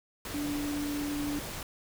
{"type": "tone in noise", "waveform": "sine", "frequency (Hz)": 291.3, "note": "D4", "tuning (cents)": -14, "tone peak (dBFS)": -31, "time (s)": [0.34, 1.39], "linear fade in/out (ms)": 2, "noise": "pink", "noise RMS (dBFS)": -39, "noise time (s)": [0.25, 1.63], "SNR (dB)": 5, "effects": []}